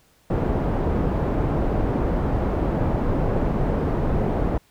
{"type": "low-pass noise", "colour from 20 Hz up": "pink", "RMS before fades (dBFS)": -22, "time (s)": [0.3, 4.58], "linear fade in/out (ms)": 5, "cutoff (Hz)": 700, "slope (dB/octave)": 12, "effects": ["pink hiss -59 dBFS RMS until 4.7 s"]}